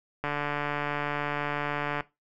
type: click train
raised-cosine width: 0.5 ms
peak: -15 dBFS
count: 259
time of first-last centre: 0.24-2.007 s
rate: 146 Hz
effects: noise-tail reverb RT60 0.2 s tail -17 dB re dry